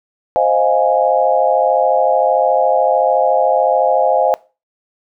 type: chord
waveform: sine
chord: F minor seventh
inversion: second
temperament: equal with one note detuned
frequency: 523.3 / 624.8 / 698.5 / 830.6 Hz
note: C5 / Eb5 / F5 / Ab5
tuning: 0 / +7 / 0 / 0 cents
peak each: -16 dBFS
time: 0.36-4.34 s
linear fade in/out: 0 ms
effects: noise-tail reverb RT60 0.3 s tail -21 dB re dry